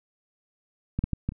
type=clicks; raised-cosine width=5 ms; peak=-14 / -12 / -14 / -14 / -30 dBFS; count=5; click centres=0.99 / 1.04 / 1.133 / 1.29 / 1.321 s; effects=none